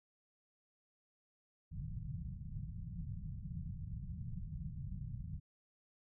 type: low-pass noise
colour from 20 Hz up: white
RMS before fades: -44 dBFS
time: 1.71-5.4 s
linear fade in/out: 10 ms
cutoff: 170 Hz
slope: 48 dB/octave
effects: none